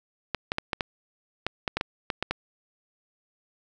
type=clicks; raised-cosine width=0.3 ms; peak=-10 dBFS; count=12; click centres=0.347 / 0.519 / 0.584 / 0.732 / 0.808 / 1.466 / 1.678 / 1.77 / 1.811 / 2.102 / 2.226 / 2.31 s; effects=none